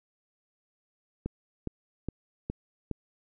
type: click train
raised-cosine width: 3 ms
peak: -19 dBFS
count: 5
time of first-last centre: 1.26-2.913 s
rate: 2.42 Hz
effects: none